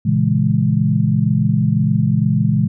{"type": "chord", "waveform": "sine", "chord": "A# half-diminished seventh", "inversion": "none", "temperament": "equal", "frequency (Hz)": [116.54, 138.59, 164.81, 207.7], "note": ["A#2", "C#3", "E3", "G#3"], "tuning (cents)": [0, 0, 0, 0], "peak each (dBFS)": -18, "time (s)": [0.05, 2.68], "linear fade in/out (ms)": 10, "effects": []}